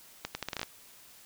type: accelerating click train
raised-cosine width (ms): 0.2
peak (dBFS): -16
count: 9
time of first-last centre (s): 0.25-0.631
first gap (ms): 100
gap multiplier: 0.77
effects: white hiss -55 dBFS RMS until 1.25 s